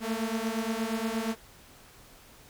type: beating tone pair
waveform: sawtooth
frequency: 220 / 228.5 Hz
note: A3 / A#3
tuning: 0 / -34 cents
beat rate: 8.5 Hz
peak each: -28 dBFS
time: 0-1.36 s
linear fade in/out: 50 ms
effects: pink hiss -54 dBFS RMS until 2.49 s